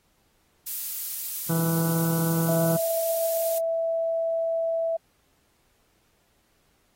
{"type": "noise", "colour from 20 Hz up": "violet", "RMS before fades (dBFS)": -30, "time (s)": [0.66, 3.59], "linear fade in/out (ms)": 10}
{"type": "harmonic tone", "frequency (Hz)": 164.81, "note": "E3", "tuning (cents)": 0, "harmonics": [1, 2, 3, 4, 5, 6, 7, 8, 9], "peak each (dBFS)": [-23, -33, -35, -41, -43, -43, -46, -45, -44], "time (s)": [1.49, 2.77], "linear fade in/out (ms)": 10}
{"type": "tone", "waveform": "sine", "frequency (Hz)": 659.3, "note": "E5", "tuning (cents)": 0, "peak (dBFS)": -23, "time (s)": [2.48, 4.97], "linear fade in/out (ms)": 10}
{"effects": ["pink hiss -67 dBFS RMS until 6.95 s", "AAC 48 kbps"]}